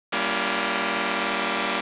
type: chord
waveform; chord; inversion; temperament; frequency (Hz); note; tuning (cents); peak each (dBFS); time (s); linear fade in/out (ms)
5% pulse; G diminished seventh; none; just; 196 / 235.2 / 282.2 / 338.7; G3 / Bb3 / Db4 / Fb4; 0 / +16 / +31 / +47; -17 / -17 / -19 / -18; 0.12-1.81; 10
effects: resampled to 8000 Hz + 7-bit